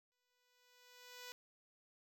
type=tone with exponential growth; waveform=5% pulse; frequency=493.9 Hz; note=B4; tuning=in tune; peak=-36 dBFS; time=0.12-1.32 s; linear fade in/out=0 ms; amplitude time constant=260 ms; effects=none